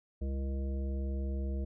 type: harmonic tone with a mistuned harmonic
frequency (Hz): 67.4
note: C#2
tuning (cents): -48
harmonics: 1 / 3 / 5 / 7 / 9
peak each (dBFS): -32 / -42 / -46 / -49 / -51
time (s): 0.21-1.65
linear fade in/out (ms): 10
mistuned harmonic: 9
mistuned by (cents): +25
effects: none